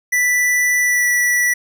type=tone with pitch glide; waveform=square; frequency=1975.5 to 1955.1 Hz; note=B6 to B6; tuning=0 to -18 cents; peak=-14 dBFS; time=0.12-1.54 s; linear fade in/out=10 ms; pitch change=-18 cents; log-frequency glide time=0.81-1.07 s; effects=none